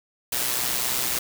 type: noise with amplitude modulation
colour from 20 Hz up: white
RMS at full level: -23 dBFS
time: 0.32-1.19 s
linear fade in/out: 5 ms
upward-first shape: sine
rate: 124 Hz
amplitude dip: 55%
effects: none